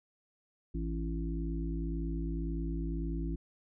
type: harmonic tone with a mistuned harmonic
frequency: 54.6 Hz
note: A1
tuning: 13 cents flat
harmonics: 1 / 3 / 5 / 6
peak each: -34 / -39 / -41 / -42 dBFS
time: 0.74-3.36 s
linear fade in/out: 10 ms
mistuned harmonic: 6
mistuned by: +38 cents
effects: none